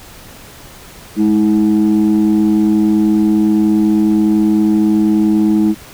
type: tone pair together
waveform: sine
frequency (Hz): 210.4 / 320.4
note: G#3 / E4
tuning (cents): +23 / -49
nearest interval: perfect fifth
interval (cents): 728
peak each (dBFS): -10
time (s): 1.16-5.75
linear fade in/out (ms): 50
effects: tanh soft clip ceiling -5 dBFS + pink hiss -37 dBFS RMS until 5.93 s